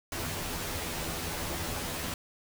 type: noise with comb filter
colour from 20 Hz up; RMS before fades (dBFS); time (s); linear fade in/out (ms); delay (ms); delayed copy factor
pink; -35; 0.12-2.14; 2; 12; +0.95
effects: none